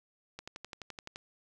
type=click train; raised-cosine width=0.2 ms; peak=-25 dBFS; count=10; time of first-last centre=0.39-1.159 s; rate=11.7 Hz; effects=none